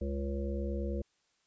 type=harmonic tone; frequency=69.3 Hz; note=C#2; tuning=in tune; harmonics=1 / 3 / 5 / 7 / 8; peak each=-34 / -39 / -41 / -42 / -43 dBFS; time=0.01-1.02 s; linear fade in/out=5 ms; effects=white hiss -74 dBFS RMS until 1.46 s + resampled to 16000 Hz